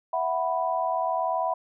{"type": "chord", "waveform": "sine", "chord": "E suspended second", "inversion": "none", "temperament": "equal", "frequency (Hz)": [659.3, 740, 987.8], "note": ["E5", "F#5", "B5"], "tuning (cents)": [0, 0, 0], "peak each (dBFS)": -28, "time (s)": [0.13, 1.54], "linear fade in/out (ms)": 5, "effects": []}